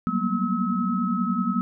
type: tone cluster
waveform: sine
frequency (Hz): 184.7 / 195.9 / 230.8 / 241.4 / 1287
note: F#3 / G3 / A#3 / B3 / E6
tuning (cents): -3 / -1 / -17 / -39 / -42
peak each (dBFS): -28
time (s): 0.07-1.61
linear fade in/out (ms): 0
effects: none